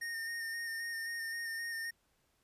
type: tone with vibrato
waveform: square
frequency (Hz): 1834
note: A#6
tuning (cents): -29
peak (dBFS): -38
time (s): 0.01-1.91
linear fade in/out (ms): 10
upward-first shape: square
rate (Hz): 3.8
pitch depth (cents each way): 18
effects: pink hiss -75 dBFS RMS until 2.43 s + resampled to 32000 Hz